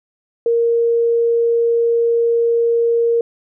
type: tone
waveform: sine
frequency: 466.2 Hz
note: A#4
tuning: in tune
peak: -12 dBFS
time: 0.46-3.21 s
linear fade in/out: 2 ms
effects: none